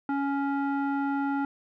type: tone with low-pass filter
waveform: square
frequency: 278.9 Hz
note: C#4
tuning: 11 cents sharp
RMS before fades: -28 dBFS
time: 0.09-1.45 s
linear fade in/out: 2 ms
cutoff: 1200 Hz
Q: 2.7
effects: none